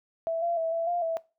sine tone with pitch steps, 659 / 684 / 654 / 665 / 699 / 657 Hz, E5 / F5 / E5 / E5 / F5 / E5, -1 / -36 / -14 / +15 / +1 / -6 cents, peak -25 dBFS, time 0.27-1.17 s, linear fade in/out 0 ms, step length 150 ms, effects noise-tail reverb RT60 0.3 s tail -21 dB re dry

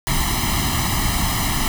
pink noise with comb filter, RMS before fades -20 dBFS, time 0.07-1.68 s, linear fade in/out 0 ms, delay 0.99 ms, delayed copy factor +1, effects none

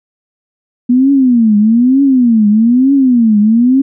sine tone with vibrato, 240.1 Hz, B3, 49 cents flat, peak -5 dBFS, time 0.89-3.82 s, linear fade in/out 10 ms, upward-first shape triangle, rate 1.1 Hz, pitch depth 280 cents each way, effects none

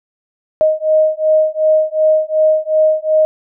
sine beating tone pair, 622.3 / 625 Hz, D#5 / D#5, 0 / +8 cents, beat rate 2.7 Hz, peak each -13 dBFS, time 0.61-3.25 s, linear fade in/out 0 ms, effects none

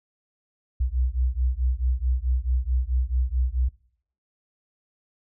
sine beating tone pair, 60.8 / 65.4 Hz, B1 / C2, -26 / 0 cents, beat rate 4.6 Hz, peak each -23 / -24 dBFS, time 0.8-3.69 s, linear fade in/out 10 ms, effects noise-tail reverb RT60 0.6 s tail -21 dB re dry + tanh soft clip ceiling -14 dBFS

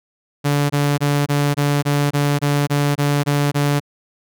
sawtooth tone bursts, 144.2 Hz, D3, 31 cents flat, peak -11 dBFS, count 12, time 0.44-3.802 s, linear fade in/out 20 ms, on 260 ms, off 22 ms, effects none

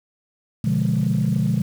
sine chord, B diminished seventh, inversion none, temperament equal, 123.47 / 146.83 / 174.61 / 207.7 Hz, B2 / D3 / F3 / Ab3, 0 / 0 / 0 / 0 cents, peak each -22 dBFS, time 0.64-1.62 s, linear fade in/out 5 ms, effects tanh soft clip ceiling -11 dBFS + 7-bit

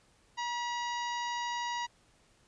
harmonic tone with a mistuned harmonic, 955 Hz, A#5, 42 cents sharp, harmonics 1 / 2 / 3 / 4 / 5 / 6 / 7, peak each -34 / -40 / -44 / -46 / -48 / -50 / -51 dBFS, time 0.37-1.87 s, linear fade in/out 20 ms, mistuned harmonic 2, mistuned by +34 cents, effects pink hiss -66 dBFS RMS until 2.47 s + resampled to 22050 Hz

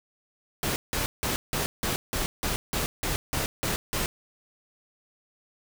pink noise bursts, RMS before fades -28 dBFS, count 12, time 0.63-4.06 s, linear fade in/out 0 ms, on 130 ms, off 170 ms, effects none

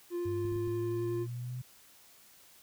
triangle tone with vibrato, 349.2 Hz, F4, in tune, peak -30 dBFS, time 0.1-1.27 s, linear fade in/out 50 ms, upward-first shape triangle, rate 11 Hz, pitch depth 9 cents each way
sine linear sweep, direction up, 98 to 126.8 Hz, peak -36 dBFS, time 0.25-1.62 s, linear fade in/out 10 ms
clicks, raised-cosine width 5 ms, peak -35 dBFS, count 4, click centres 0.452 / 0.523 / 0.561 / 0.677 s
effects white hiss -59 dBFS RMS until 2.62 s

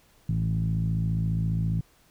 10% pulse tone with low-pass filter, 54.7 Hz, A1, 9 cents flat, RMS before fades -26 dBFS, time 0.29-1.81 s, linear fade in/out 5 ms, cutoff 140 Hz, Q 6.7, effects pink hiss -61 dBFS RMS until 2.1 s

